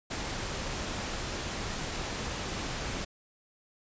pink noise, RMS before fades -35 dBFS, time 0.1-3.05 s, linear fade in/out 10 ms, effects resampled to 16000 Hz

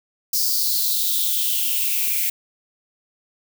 violet noise with high-pass filter sweep, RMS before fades -21 dBFS, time 0.33-2.3 s, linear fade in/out 5 ms, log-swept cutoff 5100 to 2200 Hz, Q 6, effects none

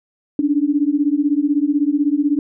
sine beating tone pair, 282.9 / 298.9 Hz, C#4 / D4, +35 / +31 cents, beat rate 16 Hz, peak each -17 dBFS, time 0.39-2.39 s, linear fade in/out 2 ms, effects none

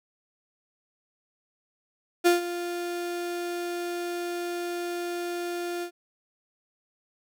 35% pulse tone with ADSR envelope, 349.2 Hz, F4, in tune, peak -14 dBFS, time 2.24-5.91 s, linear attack 25 ms, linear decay 140 ms, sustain -14 dB, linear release 83 ms, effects none

